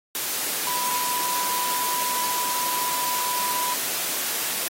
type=tone in noise; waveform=sine; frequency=987.8 Hz; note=B5; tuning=in tune; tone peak=-26 dBFS; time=0.67-3.74 s; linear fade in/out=0 ms; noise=white; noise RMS=-27 dBFS; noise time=0.15-4.68 s; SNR=-2 dB; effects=high-pass 200 Hz 12 dB/octave + AAC 48 kbps